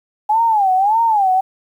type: tone with vibrato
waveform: sine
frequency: 829 Hz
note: G#5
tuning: 3 cents flat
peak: -11 dBFS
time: 0.29-1.41 s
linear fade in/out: 10 ms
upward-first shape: sine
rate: 1.7 Hz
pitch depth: 190 cents each way
effects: 8-bit